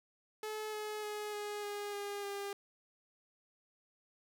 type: tone with pitch steps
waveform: sawtooth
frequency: 430 / 425.1 / 420.2 / 415.4 / 410.6 / 405.9 / 401.2 Hz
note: A4 / G#4 / G#4 / G#4 / G#4 / G#4 / G4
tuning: -40 / +40 / +20 / 0 / -20 / -40 / +40 cents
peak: -35 dBFS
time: 0.43-2.53 s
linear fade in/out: 2 ms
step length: 300 ms
effects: none